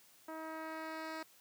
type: tone with low-pass filter sweep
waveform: 10% pulse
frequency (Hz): 318.3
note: D#4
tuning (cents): +39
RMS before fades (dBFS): -44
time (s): 0.28-1.23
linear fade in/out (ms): 5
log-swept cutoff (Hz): 1200 to 6400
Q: 0.72
effects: white hiss -64 dBFS RMS until 1.4 s + high-pass 100 Hz 12 dB/octave